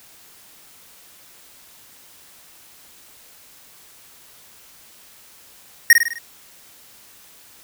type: tone with echo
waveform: square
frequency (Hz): 1864.7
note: A#6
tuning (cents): 0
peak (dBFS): -6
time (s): 5.9-5.93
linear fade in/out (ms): 2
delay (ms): 51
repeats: 5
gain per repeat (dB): -5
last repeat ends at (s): 6.185
effects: white hiss -48 dBFS RMS until 7.63 s